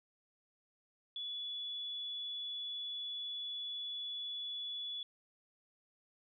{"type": "tone", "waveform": "sine", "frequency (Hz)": 3422, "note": "A7", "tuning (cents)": -49, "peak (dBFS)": -39, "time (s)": [1.16, 5.03], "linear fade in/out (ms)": 2, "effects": []}